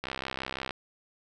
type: click train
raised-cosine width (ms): 0.3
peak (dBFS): -17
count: 45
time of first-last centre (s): 0.04-0.708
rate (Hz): 65.9
effects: none